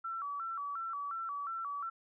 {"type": "tone with vibrato", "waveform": "sine", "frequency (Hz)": 1240, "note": "D#6", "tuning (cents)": -6, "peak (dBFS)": -36, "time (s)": [0.04, 1.9], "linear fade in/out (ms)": 10, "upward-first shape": "square", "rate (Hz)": 2.8, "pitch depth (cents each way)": 140, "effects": []}